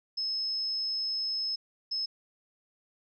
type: tone bursts at uneven times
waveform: sine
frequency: 5190 Hz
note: E8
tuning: 28 cents flat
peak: -29 dBFS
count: 2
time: 0.17-1.56 / 1.91-2.06 s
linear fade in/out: 10 ms
effects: none